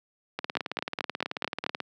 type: two click trains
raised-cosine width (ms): 0.3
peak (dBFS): -14 / -10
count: 27 / 6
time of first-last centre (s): 0.39-1.803 / 0.57-1.664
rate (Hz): 18.4 / 4.57
effects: high-pass 200 Hz 12 dB/octave